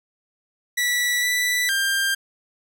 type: tone with pitch steps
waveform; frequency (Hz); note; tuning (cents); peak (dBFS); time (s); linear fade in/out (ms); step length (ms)
sawtooth; 1954 / 1974 / 1592; B6 / B6 / G6; -19 / -1 / +26; -16; 0.77-2.15; 10; 460
effects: none